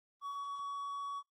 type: tone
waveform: triangle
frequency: 1127 Hz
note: C#6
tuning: 28 cents sharp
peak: -36 dBFS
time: 0.21-1.23 s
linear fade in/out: 50 ms
effects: noise-tail reverb RT60 0.2 s tail -24 dB re dry + Opus 24 kbps